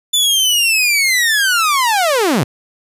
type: linear sweep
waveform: sawtooth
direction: down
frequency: 3520 to 103.83 Hz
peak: -8 dBFS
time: 0.13-2.44 s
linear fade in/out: 10 ms
effects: resampled to 32000 Hz + 8-bit